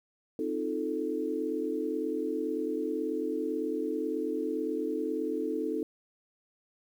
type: chord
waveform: sine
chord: F dominant seventh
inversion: second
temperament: equal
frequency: 261.6 / 311.1 / 349.2 / 440 Hz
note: C4 / Eb4 / F4 / A4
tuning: 0 / 0 / 0 / 0 cents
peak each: -37 / -33 / -38 / -33 dBFS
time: 0.39-5.83 s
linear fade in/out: 2 ms
effects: 10-bit